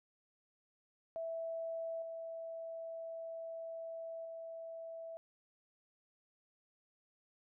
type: tone with level steps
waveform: sine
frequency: 658 Hz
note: E5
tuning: 3 cents flat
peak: -38 / -42 / -44 dBFS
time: 1.16-5.17 s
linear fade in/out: 0 ms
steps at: 2.02 / 4.25 s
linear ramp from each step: 2 ms
effects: none